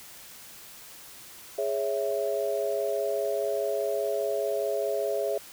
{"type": "chord", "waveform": "sine", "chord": "C# minor", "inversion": "second", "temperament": "equal", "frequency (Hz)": [415.3, 554.4, 659.3], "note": ["G#4", "C#5", "E5"], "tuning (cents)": [0, 0, 0], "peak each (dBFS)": -30, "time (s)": [1.58, 5.38], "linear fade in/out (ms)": 5, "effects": ["white hiss -47 dBFS RMS until 5.52 s"]}